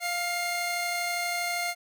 sawtooth tone pair together, 698.5 / 2128 Hz, F5 / C7, 0 / +29 cents, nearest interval octave + perfect fifth, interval 1929 cents, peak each -27 dBFS, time 0-1.75 s, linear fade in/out 50 ms, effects none

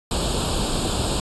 pink noise with comb filter, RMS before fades -23 dBFS, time 0.11-1.2 s, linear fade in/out 2 ms, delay 0.25 ms, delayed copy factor +0.85, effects resampled to 24000 Hz

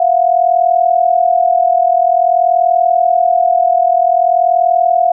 sine tone pair together, 681.5 / 722 Hz, F5 / F#5, -43 / -43 cents, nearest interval minor second, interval 100 cents, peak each -11 dBFS, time 0-5.12 s, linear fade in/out 5 ms, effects none

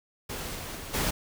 pink noise with level steps, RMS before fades -36 / -38 / -40 / -28 dBFS, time 0.29-1.11 s, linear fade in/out 10 ms, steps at 0.54 / 0.75 / 0.93 s, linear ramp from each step 20 ms, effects none

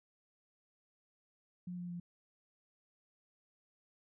sine tone with pitch steps, 178.5 / 176.35 / 174.22 Hz, F3 / F3 / F3, +38 / +17 / -4 cents, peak -40 dBFS, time 1.67-2 s, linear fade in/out 5 ms, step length 110 ms, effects none

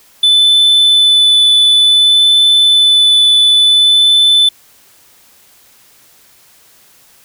triangle tone with vibrato, 3500 Hz, A7, 10 cents flat, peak -4 dBFS, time 0.23-4.49 s, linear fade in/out 5 ms, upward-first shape sine, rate 0.56 Hz, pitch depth 8 cents each way, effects white hiss -46 dBFS RMS until 7.24 s

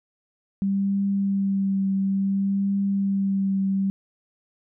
sine tone with vibrato, 196 Hz, G3, in tune, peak -20 dBFS, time 0.62-3.9 s, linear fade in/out 0 ms, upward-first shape triangle, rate 0.58 Hz, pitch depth 21 cents each way, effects none

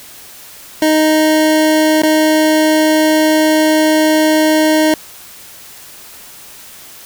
25% pulse tone with dropouts, 311.1 Hz, D#4, in tune, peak -5 dBFS, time 0.82-4.94 s, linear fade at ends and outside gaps 2 ms, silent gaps 2.02-2.033 s, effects white hiss -36 dBFS RMS until 7.05 s

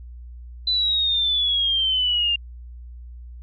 sine exponential sweep, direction down, 4028 to 2787 Hz, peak -18 dBFS, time 0.67-2.36 s, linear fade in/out 5 ms, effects added 60 Hz sine -36 dBFS peak until 3.42 s + AAC 64 kbps

